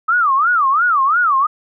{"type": "tone with vibrato", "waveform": "sine", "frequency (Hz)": 1244.5, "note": "D#6", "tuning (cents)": 0, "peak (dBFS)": -11, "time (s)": [0.08, 1.47], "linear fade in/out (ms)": 10, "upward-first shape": "sine", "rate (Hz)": 2.9, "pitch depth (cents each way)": 280, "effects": []}